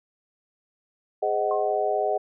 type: chord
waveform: sine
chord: Ab dominant seventh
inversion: none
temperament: just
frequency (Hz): 415.3 / 519.1 / 623 / 747.5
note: Ab4 / C5 / Eb5 / Gb5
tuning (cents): 0 / -14 / +2 / +17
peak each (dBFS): -27 / -32 / -26 / -26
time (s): 1.22-2.18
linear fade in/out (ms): 10
type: tone with exponential decay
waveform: sine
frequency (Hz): 1069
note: C6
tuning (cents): +37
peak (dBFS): -27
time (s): 1.51-1.8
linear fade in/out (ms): 2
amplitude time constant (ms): 62
effects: none